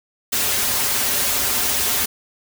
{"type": "noise with comb filter", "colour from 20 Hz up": "white", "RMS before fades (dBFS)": -20, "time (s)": [0.32, 2.06], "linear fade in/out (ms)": 10, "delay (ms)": 6.1, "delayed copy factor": -0.95, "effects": []}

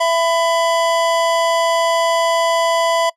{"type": "tone pair together", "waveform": "square", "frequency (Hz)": [666.9, 1000], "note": ["E5", "B5"], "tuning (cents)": [20, 21], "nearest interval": "perfect fifth", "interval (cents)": 701, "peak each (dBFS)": [-16, -19], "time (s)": [0, 3.1], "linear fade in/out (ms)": 10, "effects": ["noise-tail reverb RT60 0.1 s tail -22 dB re dry", "low-pass 8000 Hz 12 dB/octave"]}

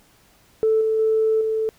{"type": "tone with level steps", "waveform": "sine", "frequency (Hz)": 440, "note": "A4", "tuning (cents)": 0, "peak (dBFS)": [-14, -17, -15, -19], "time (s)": [0.63, 1.69], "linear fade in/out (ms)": 0, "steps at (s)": [0.81, 0.99, 1.41], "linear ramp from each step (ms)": 2, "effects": ["tanh soft clip ceiling -10 dBFS", "pink hiss -56 dBFS RMS until 1.78 s"]}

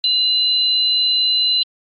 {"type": "tone pair together", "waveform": "sine", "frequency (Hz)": [2849, 4029], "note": ["F7", "B7"], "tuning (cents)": [34, 34], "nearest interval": "tritone", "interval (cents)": 600, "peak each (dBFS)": [-23, -14], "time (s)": [0.04, 1.63], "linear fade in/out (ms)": 2, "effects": ["Opus 24 kbps"]}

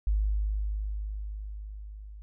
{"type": "tone with level ramp", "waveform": "sine", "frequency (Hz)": 51.7, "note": "G#1", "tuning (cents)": -7, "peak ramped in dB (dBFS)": [-22, -42], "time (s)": [0.07, 2.22], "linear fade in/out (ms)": 0, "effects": []}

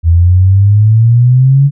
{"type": "exponential sweep", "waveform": "sine", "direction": "up", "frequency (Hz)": [81.6, 143.2], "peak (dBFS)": -3, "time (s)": [0.03, 1.71], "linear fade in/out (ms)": 50, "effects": []}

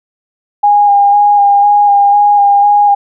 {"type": "tone with vibrato", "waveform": "sine", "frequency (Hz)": 815, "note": "G#5", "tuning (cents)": -33, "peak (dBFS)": -4, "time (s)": [0.63, 2.95], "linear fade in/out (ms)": 10, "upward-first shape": "square", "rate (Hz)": 2, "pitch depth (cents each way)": 16, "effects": []}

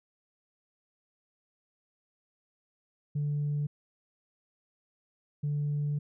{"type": "tone bursts at uneven times", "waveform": "sine", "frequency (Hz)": 146.4, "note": "D3", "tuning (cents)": -5, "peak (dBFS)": -26, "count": 2, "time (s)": [[3.15, 3.67], [5.43, 5.99]], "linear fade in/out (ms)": 10, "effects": ["tanh soft clip ceiling -25 dBFS"]}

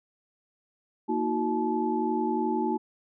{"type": "tone cluster", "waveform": "sine", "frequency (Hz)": [234.1, 317.1, 368.2, 864], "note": ["A#3", "D#4", "F#4", "A5"], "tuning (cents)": [8, 33, -8, -32], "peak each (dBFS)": -30, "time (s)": [1.08, 2.78], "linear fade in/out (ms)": 20, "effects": []}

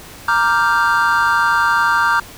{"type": "chord", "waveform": "triangle", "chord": "G minor seventh", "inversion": "first", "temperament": "equal", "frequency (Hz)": [932.3, 1174.7, 1396.9, 1568], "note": ["Bb5", "D6", "F6", "G6"], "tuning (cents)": [0, 0, 0, 0], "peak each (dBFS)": -16, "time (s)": [0.28, 2.2], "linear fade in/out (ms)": 5, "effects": ["pink hiss -37 dBFS RMS until 2.37 s"]}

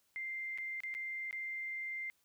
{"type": "tone with dropouts", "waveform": "sine", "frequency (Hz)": 2093, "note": "C7", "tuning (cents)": 0, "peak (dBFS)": -38, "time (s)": [0.16, 2.1], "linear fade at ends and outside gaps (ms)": 0, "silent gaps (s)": [[0.576, 0.584], [0.804, 0.835], [0.941, 0.949], [1.31, 1.328]], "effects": ["white hiss -75 dBFS RMS until 2.24 s"]}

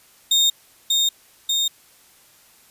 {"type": "tone with echo", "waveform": "35% pulse", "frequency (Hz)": 3678, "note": "A#7", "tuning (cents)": -24, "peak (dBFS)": -12, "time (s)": [0.31, 0.5], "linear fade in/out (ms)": 5, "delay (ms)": 590, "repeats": 2, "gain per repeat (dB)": -2, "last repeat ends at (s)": 1.68, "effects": ["white hiss -53 dBFS RMS until 2.7 s", "resampled to 32000 Hz"]}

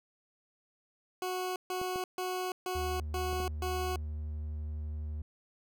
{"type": "tone bursts", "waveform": "20% pulse", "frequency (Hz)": 367.6, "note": "F#4", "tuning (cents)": -11, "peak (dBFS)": -28, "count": 6, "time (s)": [1.22, 3.96], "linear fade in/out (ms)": 2, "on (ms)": 340, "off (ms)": 140}
{"type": "clicks", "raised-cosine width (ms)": 2, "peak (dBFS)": -29, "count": 4, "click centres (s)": [1.815, 1.959, 3.33, 3.402]}
{"type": "tone", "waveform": "triangle", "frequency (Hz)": 76, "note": "D#2", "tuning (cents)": -40, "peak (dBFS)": -33, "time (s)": [2.75, 5.22], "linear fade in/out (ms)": 5}
{"effects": []}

